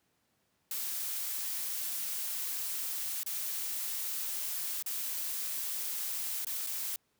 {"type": "noise with dropouts", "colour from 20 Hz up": "blue", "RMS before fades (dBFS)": -36, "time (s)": [0.71, 6.96], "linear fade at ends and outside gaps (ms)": 2, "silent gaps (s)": [[3.233, 3.262], [4.825, 4.861], [6.448, 6.468], [6.666, 6.67]], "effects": ["pink hiss -75 dBFS RMS until 7.19 s", "high-pass 100 Hz 12 dB/octave"]}